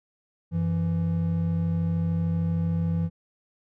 triangle tone pair together, 93.7 / 167.05 Hz, F#2 / E3, +22 / +23 cents, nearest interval minor seventh, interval 1001 cents, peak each -26 / -22 dBFS, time 0.51-3.1 s, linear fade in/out 50 ms, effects none

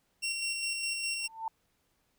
20% pulse tone with tremolo, 2736 Hz, F7, 36 cents flat, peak -26 dBFS, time 0.22-1.28 s, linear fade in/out 20 ms, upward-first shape square, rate 4.9 Hz, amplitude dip 30%
sine tone with exponential growth, 894 Hz, A5, 27 cents sharp, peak -29 dBFS, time 1.19-1.48 s, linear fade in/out 2 ms, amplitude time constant 63 ms
effects pink hiss -74 dBFS RMS until 2.18 s

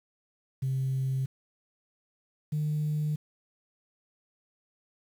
sine tone pair in turn, 132.6 / 151.25 Hz, C3 / D#3, +23 / -49 cents, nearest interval major second, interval 228 cents, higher second, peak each -25 dBFS, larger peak neither, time 0.62-1.26 / 2.52-3.16 s, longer neither, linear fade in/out 10 ms, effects tanh soft clip ceiling -23 dBFS + 9-bit

